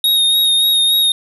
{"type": "tone with vibrato", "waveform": "square", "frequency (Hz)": 3734, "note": "A#7", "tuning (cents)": 2, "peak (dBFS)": -11, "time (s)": [0.04, 1.12], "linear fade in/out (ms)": 2, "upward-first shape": "sine", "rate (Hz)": 3.5, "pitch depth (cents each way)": 25, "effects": []}